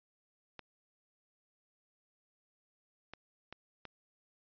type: clicks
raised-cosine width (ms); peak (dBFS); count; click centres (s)
0.3; -29; 4; 0.593 / 3.136 / 3.526 / 3.853
effects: resampled to 11025 Hz